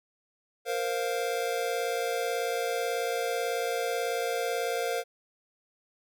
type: chord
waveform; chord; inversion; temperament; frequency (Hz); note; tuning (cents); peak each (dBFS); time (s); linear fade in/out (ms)
square; Bb suspended second; none; just; 466.2 / 524.4 / 699.2; Bb4 / C5 / F5; 0 / +4 / +2; -32 / -34 / -34; 0.65-5.04; 50
effects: none